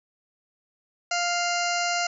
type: harmonic tone with a mistuned harmonic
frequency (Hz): 698.5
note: F5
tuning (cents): 0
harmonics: 1 / 2 / 3 / 4 / 6 / 7 / 8 / 9 / 10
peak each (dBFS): -27 / -30 / -32 / -33 / -35 / -35 / -36 / -37 / -37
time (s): 1.11-2.07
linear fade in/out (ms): 5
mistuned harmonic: 10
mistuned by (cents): +22
effects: none